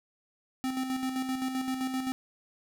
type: tone with tremolo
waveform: square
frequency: 260.4 Hz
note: C4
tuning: 8 cents flat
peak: -29 dBFS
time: 0.64-2.12 s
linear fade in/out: 0 ms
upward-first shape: square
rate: 7.7 Hz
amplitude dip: 45%
effects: none